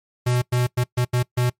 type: tone bursts at uneven times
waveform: square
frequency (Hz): 123.47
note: B2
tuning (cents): 0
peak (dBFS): -18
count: 6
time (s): 0.26-0.42 / 0.52-0.67 / 0.77-0.84 / 0.97-1.05 / 1.13-1.23 / 1.37-1.5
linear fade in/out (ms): 10
effects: noise-tail reverb RT60 0.1 s tail -22 dB re dry + MP3 64 kbps